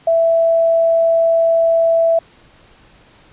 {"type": "tone", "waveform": "sine", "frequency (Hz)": 662, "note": "E5", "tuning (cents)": 7, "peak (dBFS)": -10, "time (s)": [0.07, 2.19], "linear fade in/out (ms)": 5, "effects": ["pink hiss -48 dBFS RMS until 3.32 s", "resampled to 8000 Hz"]}